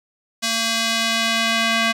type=tone with band-pass filter sweep; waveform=square; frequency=227.1 Hz; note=A#3; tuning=45 cents flat; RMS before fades=-20 dBFS; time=0.42-1.93 s; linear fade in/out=20 ms; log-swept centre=5000 to 2500 Hz; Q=0.98; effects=none